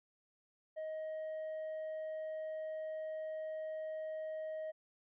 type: tone with tanh clipping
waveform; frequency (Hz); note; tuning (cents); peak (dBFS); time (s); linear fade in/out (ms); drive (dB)
sine; 628; D#5; +16; -40; 0.76-4.72; 20; 3
effects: none